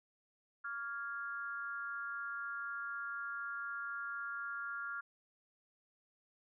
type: tone with amplitude modulation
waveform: sine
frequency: 1396.9 Hz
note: F6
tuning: in tune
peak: -35 dBFS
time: 0.64-5.01 s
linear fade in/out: 10 ms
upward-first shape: sine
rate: 256 Hz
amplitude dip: 90%
effects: none